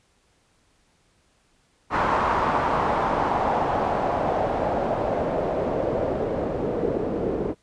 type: noise with low-pass filter sweep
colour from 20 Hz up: white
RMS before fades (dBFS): -24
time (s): 1.9-7.55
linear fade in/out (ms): 50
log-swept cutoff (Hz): 1100 to 410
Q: 2.4
effects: pink hiss -64 dBFS RMS until 7.62 s + resampled to 22050 Hz